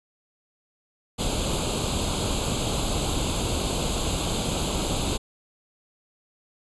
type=noise with comb filter; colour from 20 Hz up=pink; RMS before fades=-26 dBFS; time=1.18-5.18 s; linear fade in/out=20 ms; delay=0.27 ms; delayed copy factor=+0.85; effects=resampled to 24000 Hz